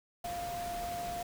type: tone in noise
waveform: sine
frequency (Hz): 698.5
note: F5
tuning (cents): 0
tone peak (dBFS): -36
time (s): 0.24-1.23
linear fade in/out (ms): 5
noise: pink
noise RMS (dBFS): -44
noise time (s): 0.24-1.23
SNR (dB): +5
effects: none